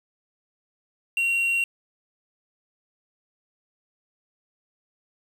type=tone with quantisation; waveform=triangle; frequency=2748 Hz; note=F7; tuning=29 cents flat; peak=-19 dBFS; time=1.17-1.64 s; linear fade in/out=2 ms; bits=7; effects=none